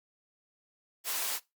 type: high-pass noise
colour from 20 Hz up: white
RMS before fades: -33 dBFS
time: 1.04-1.4 s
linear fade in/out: 50 ms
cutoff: 480 Hz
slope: 12 dB/octave
effects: noise-tail reverb RT60 0.2 s tail -20 dB re dry + Opus 48 kbps